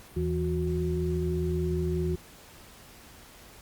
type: tone cluster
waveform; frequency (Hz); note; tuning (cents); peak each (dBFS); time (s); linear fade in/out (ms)
sine; 79.8 / 164.9 / 363.1; D#2 / E3 / F#4; +44 / +1 / -33; -30; 0.16-2.16; 10
effects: pink hiss -51 dBFS RMS until 3.61 s + Opus 48 kbps